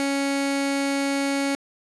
sawtooth tone pair together, 277.6 / 1110.4 Hz, C#4 / C#6, +3 / +3 cents, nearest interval 2 octaves, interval 2400 cents, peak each -18 / -27 dBFS, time 0-1.55 s, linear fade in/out 0 ms, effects resampled to 24000 Hz + 8-bit

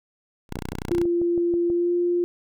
5% pulse tone, 30.5 Hz, B0, 21 cents flat, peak -19 dBFS, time 0.49-1.04 s, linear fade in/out 20 ms
click train, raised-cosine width 2 ms, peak -22 dBFS, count 8, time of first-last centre 0.57-1.701 s, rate 6.19 Hz
sine tone with pitch glide, 344.9 to 350.1 Hz, F4 to F4, -22 to +4 cents, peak -19 dBFS, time 0.91-2.24 s, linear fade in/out 0 ms, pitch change +26 cents, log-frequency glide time 1.7-1.93 s
effects none

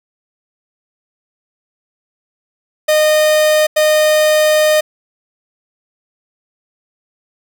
45% pulse tone bursts at uneven times, 614 Hz, D#5, 23 cents flat, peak -9 dBFS, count 2, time 2.88-3.67 / 3.76-4.81 s, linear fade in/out 10 ms, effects none

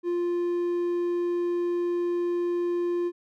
triangle tone, 349.2 Hz, F4, in tune, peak -22 dBFS, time 0.03-3.12 s, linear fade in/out 50 ms, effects none

